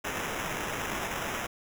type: noise with sample-and-hold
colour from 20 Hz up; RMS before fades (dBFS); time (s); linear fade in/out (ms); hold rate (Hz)
white; -34; 0.04-1.47; 10; 4410
effects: none